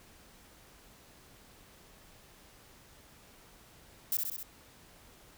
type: noise with echo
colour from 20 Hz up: violet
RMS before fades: -30 dBFS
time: 4.12-4.17 s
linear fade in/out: 2 ms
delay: 65 ms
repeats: 4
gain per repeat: -3 dB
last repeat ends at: 4.43 s
effects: pink hiss -58 dBFS RMS until 5.37 s